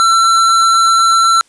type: tone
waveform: square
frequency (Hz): 1346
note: E6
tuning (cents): +36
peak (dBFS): -8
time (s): 0-1.41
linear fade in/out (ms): 0
effects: white hiss -52 dBFS RMS until 1.48 s + resampled to 22050 Hz

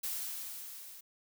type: noise with level ramp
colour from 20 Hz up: blue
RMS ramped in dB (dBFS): -36 to -51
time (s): 0.03-1.01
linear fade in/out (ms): 10
effects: none

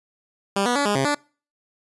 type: tone with pitch steps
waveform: 10% pulse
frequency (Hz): 198 / 244 / 285.1 / 205.7 / 135.1 / 291.6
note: G3 / B3 / C#4 / G#3 / C#3 / D4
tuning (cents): +18 / -21 / +49 / -16 / -44 / -12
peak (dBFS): -11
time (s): 0.56-1.148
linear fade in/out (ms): 5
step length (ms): 98
effects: noise-tail reverb RT60 0.4 s tail -26 dB re dry + resampled to 24000 Hz

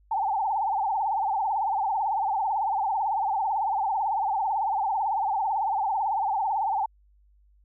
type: tone with vibrato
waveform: sine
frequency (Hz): 830.6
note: G#5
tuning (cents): 0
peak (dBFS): -23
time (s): 0.11-6.86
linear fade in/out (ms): 5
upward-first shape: triangle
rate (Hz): 18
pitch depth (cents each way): 190
effects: added 50 Hz sine -57 dBFS peak until 7.64 s

